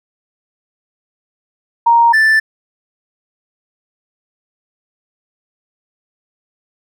sine / triangle tone pair in turn, 934 / 1763.2 Hz, A#5 / A6, +3 / +3 cents, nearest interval major seventh, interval 1100 cents, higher second, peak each -6 dBFS, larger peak neither, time 1.86-2.13 / 2.13-2.4 s, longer neither, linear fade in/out 10 ms, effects none

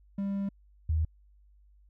triangle / sine tone pair in turn, 198.1 / 78.93 Hz, G3 / D#2, +18 / +25 cents, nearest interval octave + major third, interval 1593 cents, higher first, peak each -27 / -24 dBFS, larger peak second, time 0.18-0.49 / 0.89-1.05 s, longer first, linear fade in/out 5 ms, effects added 50 Hz sine -57 dBFS peak until 1.89 s

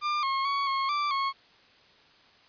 40% pulse tone with pitch steps, 1196 / 1081 / 1118 / 1085 / 1170 / 1094 Hz, D6 / C#6 / C#6 / C#6 / D6 / C#6, +31 / -44 / +14 / -37 / -7 / -23 cents, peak -25 dBFS, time 0.01-1.33 s, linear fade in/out 50 ms, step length 220 ms, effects white hiss -58 dBFS RMS until 2.48 s + resampled to 11025 Hz

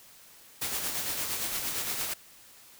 white noise with tremolo, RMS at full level -31 dBFS, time 0.61-2.14 s, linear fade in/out 10 ms, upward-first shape sine, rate 8.7 Hz, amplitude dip 40%, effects white hiss -54 dBFS RMS until 2.79 s

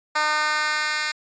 10% pulse tone with high-pass filter sweep, 303.8 Hz, D#4, 41 cents flat, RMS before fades -23 dBFS, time 0.15-1.12 s, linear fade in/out 10 ms, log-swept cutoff 1000 to 2100 Hz, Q 1.2, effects resampled to 16000 Hz

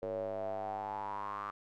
square tone with band-pass filter sweep, 50.7 Hz, G#1, 41 cents flat, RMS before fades -39 dBFS, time 0.02-1.51 s, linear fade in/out 10 ms, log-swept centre 510 to 1200 Hz, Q 7.9, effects none

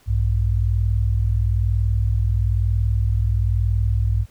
sine tone pair together, 60.2 / 101.24 Hz, B1 / G#2, -44 / -44 cents, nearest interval major sixth, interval 900 cents, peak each -19 dBFS, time 0.06-4.26 s, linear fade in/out 50 ms, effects pink hiss -56 dBFS RMS until 4.3 s

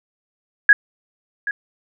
sine tone with echo, 1661.2 Hz, G#6, in tune, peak -5 dBFS, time 0.69-0.73 s, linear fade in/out 2 ms, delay 780 ms, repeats 1, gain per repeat -15 dB, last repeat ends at 1.51 s, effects none

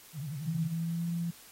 sine tone with vibrato, 146.5 Hz, D3, 4 cents flat, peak -35 dBFS, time 0.13-0.75 s, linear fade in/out 50 ms, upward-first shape sine, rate 11 Hz, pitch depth 190 cents each way
sine tone with pitch glide, 164.81 to 169.84 Hz, E3 to F3, 0 to -48 cents, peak -30 dBFS, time 0.46-1.31 s, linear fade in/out 10 ms, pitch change +52 cents, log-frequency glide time 0.76-1.07 s
effects white hiss -54 dBFS RMS until 1.51 s + AAC 48 kbps

